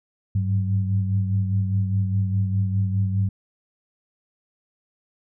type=tone cluster; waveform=sine; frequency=99.5 / 104.4 / 187.7 Hz; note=G2 / G#2 / F#3; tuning=+26 / +10 / +25 cents; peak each=-20 / -29 / -29 dBFS; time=0.35-3.29 s; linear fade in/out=5 ms; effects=none